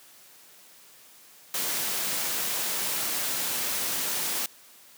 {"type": "noise", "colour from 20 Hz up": "white", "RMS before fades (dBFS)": -29, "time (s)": [1.54, 4.46], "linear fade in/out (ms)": 2, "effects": ["white hiss -53 dBFS RMS until 4.97 s", "high-pass 150 Hz 12 dB/octave"]}